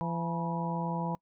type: harmonic tone with a mistuned harmonic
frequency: 169 Hz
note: E3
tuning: 43 cents sharp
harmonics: 1 / 2 / 3 / 4 / 5 / 6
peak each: -32 / -43 / -41 / -42 / -39 / -37 dBFS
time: 0.01-1.15 s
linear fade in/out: 0 ms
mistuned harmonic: 6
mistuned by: -74 cents
effects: noise-tail reverb RT60 0.1 s tail -24 dB re dry